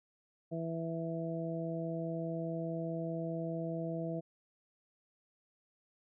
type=harmonic tone; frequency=164.81 Hz; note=E3; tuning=in tune; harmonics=1 / 2 / 3 / 4; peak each=-38 / -41 / -43 / -41 dBFS; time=0.51-4.21 s; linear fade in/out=20 ms; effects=none